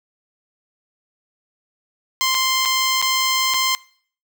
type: tone with dropouts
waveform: 10% pulse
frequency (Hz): 1046.5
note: C6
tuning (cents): 0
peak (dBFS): -8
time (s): 2.21-3.75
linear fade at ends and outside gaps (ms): 0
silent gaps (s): 2.345-2.349 / 2.652-2.657 / 3.016-3.025 / 3.538-3.543
effects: noise-tail reverb RT60 0.5 s tail -21 dB re dry